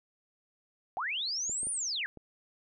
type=linear two-way sweep; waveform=sine; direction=up then down; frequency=675 to 9500 to 1528 Hz; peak=-31 dBFS; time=0.97-2.06 s; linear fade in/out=0 ms; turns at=1.71 s
type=clicks; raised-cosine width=2 ms; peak=-34 dBFS; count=4; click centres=1.496 / 1.632 / 1.67 / 2.173 s
effects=none